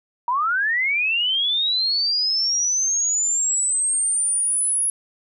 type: linear sweep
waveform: sine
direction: up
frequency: 932.3 to 10548 Hz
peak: -18 dBFS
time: 0.28-4.9 s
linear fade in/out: 2 ms
effects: none